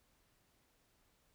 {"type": "silence", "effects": ["pink hiss -74 dBFS RMS until 1.34 s"]}